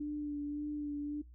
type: tone with vibrato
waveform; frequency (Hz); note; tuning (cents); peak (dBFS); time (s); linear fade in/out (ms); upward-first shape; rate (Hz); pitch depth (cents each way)
sine; 293.7; D4; 0; -35; 0-1.22; 10; sine; 1.8; 21
effects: noise-tail reverb RT60 0.2 s tail -22 dB re dry + added 60 Hz sine -52 dBFS peak until 1.34 s